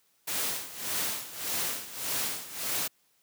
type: noise with tremolo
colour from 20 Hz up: white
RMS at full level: -30 dBFS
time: 0.27-2.88 s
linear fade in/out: 10 ms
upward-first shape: sine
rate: 1.7 Hz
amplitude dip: 80%
effects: white hiss -69 dBFS RMS until 3.22 s + high-pass 100 Hz 12 dB/octave